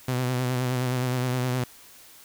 sawtooth tone with vibrato, 126.3 Hz, B2, 39 cents sharp, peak -20 dBFS, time 0.08-1.64 s, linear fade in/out 5 ms, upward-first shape sine, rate 9.6 Hz, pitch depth 39 cents each way, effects white hiss -50 dBFS RMS until 2.24 s

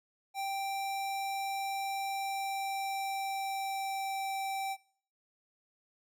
square tone with pitch glide, 784 to 778.1 Hz, G5 to G5, 0 to -13 cents, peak -34 dBFS, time 0.34-4.77 s, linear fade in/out 50 ms, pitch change -13 cents, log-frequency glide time 2.12-4.24 s, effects noise-tail reverb RT60 0.5 s tail -21 dB re dry

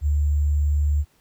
sine tone with sample-and-hold, 73.42 Hz, D2, in tune, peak -17 dBFS, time 0.01-1.05 s, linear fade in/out 50 ms, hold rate 7350 Hz, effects pink hiss -62 dBFS RMS until 1.2 s

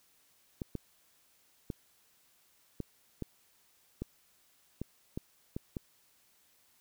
clicks, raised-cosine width 3 ms, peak -23 dBFS, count 10, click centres 0.618 / 0.753 / 1.702 / 2.803 / 3.223 / 4.02 / 4.816 / 5.175 / 5.565 / 5.768 s, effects white hiss -68 dBFS RMS until 6.8 s

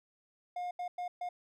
triangle tone bursts at uneven times, 714 Hz, F5, 38 cents sharp, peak -33 dBFS, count 4, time 0.56-0.71 / 0.79-0.88 / 0.98-1.08 / 1.21-1.29 s, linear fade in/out 5 ms, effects none

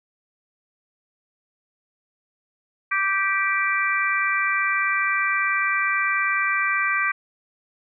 harmonic tone, 390.7 Hz, G4, 6 cents flat, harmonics 3 / 4 / 5 / 6, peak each -25 / -25 / -25 / -25 dBFS, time 2.91-7.12 s, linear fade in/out 10 ms, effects none

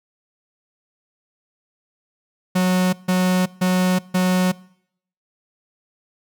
45% pulse tone bursts, 183.4 Hz, F#3, 15 cents flat, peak -15 dBFS, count 4, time 2.55-4.52 s, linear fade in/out 10 ms, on 380 ms, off 150 ms, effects noise-tail reverb RT60 0.7 s tail -23 dB re dry

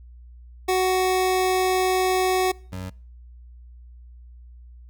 25% pulse tone pair in turn, 371.8 / 92.95 Hz, F#4 / F#2, +8 / +8 cents, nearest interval 2 octaves, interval 2400 cents, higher first, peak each -15 / -27 dBFS, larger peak first, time 0.68-2.52 / 2.72-2.9 s, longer first, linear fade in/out 10 ms, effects noise-tail reverb RT60 0.5 s tail -25 dB re dry + added 60 Hz sine -42 dBFS peak until 4.89 s

